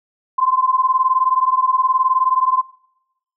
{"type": "beating tone pair", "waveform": "sine", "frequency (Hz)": [1029, 1048], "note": ["C6", "C6"], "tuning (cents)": [-29, 2], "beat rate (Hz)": 19, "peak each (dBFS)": -16, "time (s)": [0.38, 2.62], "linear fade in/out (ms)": 10, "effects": ["noise-tail reverb RT60 0.8 s tail -21 dB re dry"]}